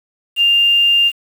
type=tone with quantisation; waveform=sine; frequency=2799 Hz; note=F7; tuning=3 cents sharp; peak=-9 dBFS; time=0.36-1.12 s; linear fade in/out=50 ms; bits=6; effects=none